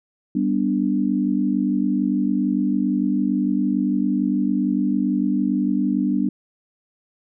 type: chord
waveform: sine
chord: G major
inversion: none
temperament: equal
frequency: 196 / 246.9 / 293.7 Hz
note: G3 / B3 / D4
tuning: 0 / 0 / 0 cents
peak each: -22 dBFS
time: 0.35-6.29 s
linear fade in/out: 5 ms
effects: none